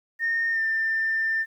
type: tone with pitch glide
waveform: sine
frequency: 1833 to 1791.1 Hz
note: A#6 to A6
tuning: -30 to +30 cents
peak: -21 dBFS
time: 0.19-1.46 s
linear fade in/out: 50 ms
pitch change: -40 cents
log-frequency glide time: 0.51-0.61 s
effects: tanh soft clip ceiling -17 dBFS + 10-bit